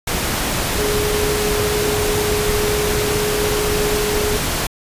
sine tone in noise, 419.1 Hz, G#4, 16 cents sharp, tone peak -19 dBFS, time 0.78-4.37 s, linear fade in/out 5 ms, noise pink, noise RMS -20 dBFS, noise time 0.07-4.67 s, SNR -2 dB, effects resampled to 32000 Hz

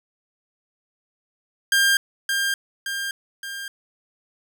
sawtooth tone with echo, 1600 Hz, G6, 35 cents sharp, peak -12 dBFS, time 1.72-1.97 s, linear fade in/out 2 ms, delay 570 ms, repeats 3, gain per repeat -5 dB, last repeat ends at 3.68 s, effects 9-bit

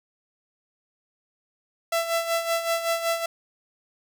sawtooth tone with tremolo, 668 Hz, E5, 23 cents sharp, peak -17 dBFS, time 1.92-3.26 s, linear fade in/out 5 ms, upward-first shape sine, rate 5.3 Hz, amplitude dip 65%, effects none

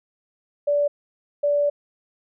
sine tone bursts at uneven times, 580 Hz, D5, 22 cents flat, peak -17 dBFS, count 2, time 0.67-0.88 / 1.43-1.7 s, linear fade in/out 10 ms, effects none

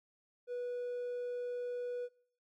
triangle tone, 489.3 Hz, B4, 16 cents flat, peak -34 dBFS, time 0.47-2.09 s, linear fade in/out 50 ms, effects noise-tail reverb RT60 0.5 s tail -22 dB re dry + tanh soft clip ceiling -30 dBFS

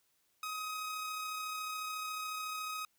sawtooth tone with amplitude modulation, 1261 Hz, D#6, 23 cents sharp, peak -33 dBFS, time 0.43-2.85 s, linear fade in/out 2 ms, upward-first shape sine, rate 34 Hz, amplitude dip 25%, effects white hiss -75 dBFS RMS until 2.98 s

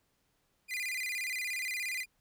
40% pulse tone with vibrato, 2221 Hz, C#7, 3 cents sharp, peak -33 dBFS, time 0.68-2.06 s, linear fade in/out 50 ms, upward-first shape square, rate 17 Hz, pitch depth 150 cents each way, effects pink hiss -75 dBFS RMS until 2.2 s

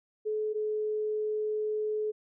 sine tone pair in turn, 429.1 / 427.5 Hz, A4 / A4, -43 / -50 cents, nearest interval unison, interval 7 cents, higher first, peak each -28 dBFS, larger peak neither, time 0.25-0.54 / 0.54-2.12 s, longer second, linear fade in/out 20 ms, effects none

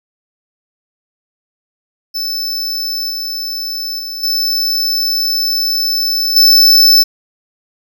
square tone with level steps, 5274 Hz, E8, in tune, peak -17 / -19 / -22 / -13 / -5 dBFS, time 2.14-7.04 s, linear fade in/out 20 ms, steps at 3.1 / 3.99 / 4.23 / 6.36 s, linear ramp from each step 5 ms, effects none

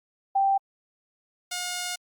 sine / 5% pulse tone pair in turn, 784 / 717.2 Hz, G5 / F5, 0 / +46 cents, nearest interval major second, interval 154 cents, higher first, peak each -19 / -18 dBFS, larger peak second, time 0.35-0.58 / 1.51-1.96 s, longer second, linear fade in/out 10 ms, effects Opus 48 kbps

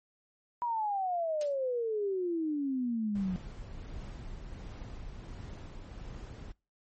sine exponential sweep, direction down, 977 to 179.2 Hz, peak -29 dBFS, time 0.62-3.36 s, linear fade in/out 0 ms
blue noise with exponential decay, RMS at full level -36 dBFS, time 1.41-1.56 s, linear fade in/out 1 ms, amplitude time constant 32 ms
brown noise with tremolo, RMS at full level -42 dBFS, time 3.15-6.52 s, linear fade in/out 5 ms, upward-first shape triangle, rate 1.4 Hz, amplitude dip 30%
effects noise-tail reverb RT60 0.3 s tail -24 dB re dry + MP3 32 kbps

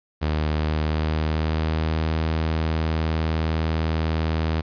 sawtooth tone with pitch glide, 76.8 to 79.83 Hz, D#2 to D#2, -22 to +45 cents, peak -17 dBFS, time 0.21-4.62 s, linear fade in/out 20 ms, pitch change +67 cents, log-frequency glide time 0.49-2.21 s, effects resampled to 11025 Hz + 9-bit

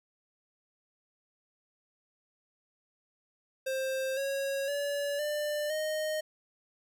square tone with pitch steps, 528 / 549.5 / 571.8 / 595.1 / 619.3 Hz, C5 / C#5 / D5 / D5 / D#5, +16 / -15 / -46 / +23 / -8 cents, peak -31 dBFS, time 3.66-6.21 s, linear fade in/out 10 ms, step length 510 ms, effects none

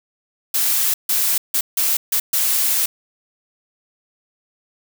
blue noise bursts at uneven times, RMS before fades -18 dBFS, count 6, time 0.54-0.94 / 1.09-1.38 / 1.54-1.61 / 1.77-1.97 / 2.12-2.2 / 2.33-2.86 s, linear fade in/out 5 ms, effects none

